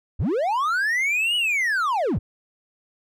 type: linear two-way sweep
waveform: triangle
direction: up then down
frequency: 44.72 to 2960 to 44.72 Hz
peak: -18 dBFS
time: 0.19-2.19 s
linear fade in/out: 10 ms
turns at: 1.36 s
effects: none